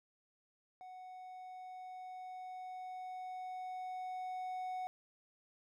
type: tone with level ramp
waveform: triangle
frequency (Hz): 740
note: F#5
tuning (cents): 0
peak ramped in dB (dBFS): -47 to -36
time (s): 0.81-4.87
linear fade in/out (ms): 0
effects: none